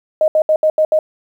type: tone bursts at uneven times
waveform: sine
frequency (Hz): 622.3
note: D#5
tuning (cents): 0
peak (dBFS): -9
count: 6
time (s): 0.21-0.28 / 0.35-0.42 / 0.49-0.56 / 0.63-0.7 / 0.78-0.85 / 0.92-0.99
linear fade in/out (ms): 2
effects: 8-bit